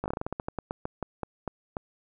slowing click train, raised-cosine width 1 ms, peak -17 dBFS, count 18, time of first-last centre 0.04-1.768 s, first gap 18 ms, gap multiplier 1.19, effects none

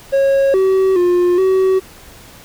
triangle tone with pitch steps, 547 / 381.1 / 354.7 / 378.6 Hz, C#5 / G4 / F4 / F#4, -23 / -49 / +27 / +40 cents, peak -8 dBFS, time 0.12-1.8 s, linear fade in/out 20 ms, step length 420 ms, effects pink hiss -40 dBFS RMS until 2.44 s

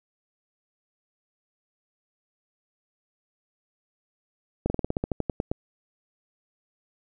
slowing click train, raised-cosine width 2 ms, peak -12 dBFS, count 13, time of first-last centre 4.66-5.515 s, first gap 40 ms, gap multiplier 1.1, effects none

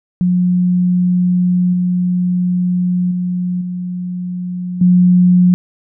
sine tone with level steps, 179.6 Hz, F3, 49 cents sharp, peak -10 / -12 / -15 / -19 / -6 dBFS, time 0.21-5.54 s, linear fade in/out 0 ms, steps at 1.73 / 3.11 / 3.61 / 4.81 s, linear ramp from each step 5 ms, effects none

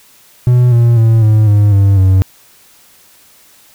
triangle tone with pitch steps, 123.47 / 118.1 / 112.96 / 108.05 / 103.35 / 98.85 / 94.55 Hz, B2 / A#2 / A2 / A2 / G#2 / G2 / F#2, 0 / +23 / +46 / -31 / -8 / +15 / +38 cents, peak -3 dBFS, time 0.47-2.22 s, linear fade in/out 0 ms, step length 250 ms, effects white hiss -45 dBFS RMS until 3.74 s

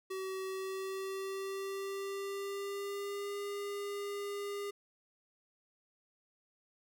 square tone with pitch glide, 380 to 404.9 Hz, F#4 to G#4, +46 to -44 cents, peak -38 dBFS, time 0.1-4.71 s, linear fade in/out 10 ms, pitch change +110 cents, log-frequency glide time 0.45-3.36 s, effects none

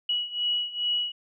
sine beating tone pair, 2922 / 2924.4 Hz, F#7 / F#7, -22 / -21 cents, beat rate 2.4 Hz, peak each -30 / -27 dBFS, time 0.09-1.12 s, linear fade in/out 5 ms, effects none

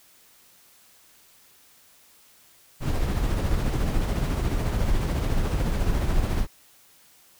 brown noise with tremolo, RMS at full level -22 dBFS, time 2.8-6.47 s, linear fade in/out 50 ms, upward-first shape sine, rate 14 Hz, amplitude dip 35%, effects white hiss -56 dBFS RMS until 7.39 s

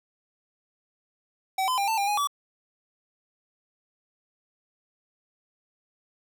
square tone with pitch steps, 764 / 1019 / 798 / 890 / 801 / 829 / 1148 Hz, G5 / C6 / G5 / A5 / G5 / G#5 / D6, -45 / -46 / +31 / +20 / +37 / -3 / -40 cents, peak -24 dBFS, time 1.58-2.273 s, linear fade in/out 5 ms, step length 99 ms, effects none

